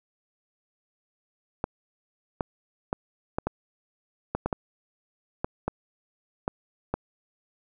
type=clicks; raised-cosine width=1 ms; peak=-12 dBFS; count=12; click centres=1.641 / 2.408 / 2.929 / 3.385 / 3.47 / 4.35 / 4.46 / 4.528 / 5.445 / 5.68 / 6.479 / 6.94 s; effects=none